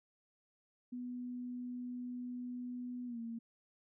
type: tone with pitch glide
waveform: sine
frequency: 246.9 to 230.4 Hz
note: B3 to A#3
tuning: 0 to -20 cents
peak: -40 dBFS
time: 0.92-3.39 s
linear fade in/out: 10 ms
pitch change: -120 cents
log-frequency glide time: 3.06-3.19 s
effects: none